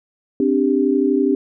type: chord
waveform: sine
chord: C suspended second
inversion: none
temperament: equal with one note detuned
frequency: 261.6 / 293.7 / 393.6 Hz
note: C4 / D4 / G4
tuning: 0 / 0 / +7 cents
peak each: -18 dBFS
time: 0.4-1.35 s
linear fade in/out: 2 ms
effects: none